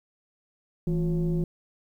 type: tone with frequency modulation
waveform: sine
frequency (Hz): 164.81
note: E3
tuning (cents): 0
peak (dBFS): -22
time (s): 0.87-1.44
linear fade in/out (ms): 2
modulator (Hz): 192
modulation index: 0.77
effects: tanh soft clip ceiling -18 dBFS + 10-bit